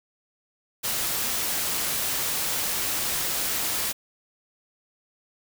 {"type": "noise", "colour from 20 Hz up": "white", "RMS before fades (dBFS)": -27, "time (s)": [0.83, 3.93], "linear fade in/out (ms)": 20, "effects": []}